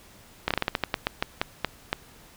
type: slowing click train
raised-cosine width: 0.3 ms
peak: -7 dBFS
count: 14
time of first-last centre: 0.48-1.929 s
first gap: 26 ms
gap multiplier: 1.22
effects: pink hiss -52 dBFS RMS until 2.36 s